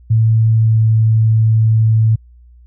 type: tone with pitch glide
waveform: sine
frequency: 111.8 to 110.96 Hz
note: A2 to A2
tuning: +28 to +15 cents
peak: -8 dBFS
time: 0.1-2.16 s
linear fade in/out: 10 ms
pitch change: -13 cents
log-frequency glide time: 0.55-0.79 s
effects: added 60 Hz sine -40 dBFS peak until 2.66 s